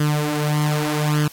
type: tone with flanger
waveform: sawtooth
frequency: 150 Hz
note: D3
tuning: 37 cents sharp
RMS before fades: -20 dBFS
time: 0-1.28 s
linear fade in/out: 5 ms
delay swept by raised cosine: 0.62 to 5.72 ms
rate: 0.83 Hz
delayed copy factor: +0.65
effects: white hiss -44 dBFS RMS until 1.32 s + AAC 48 kbps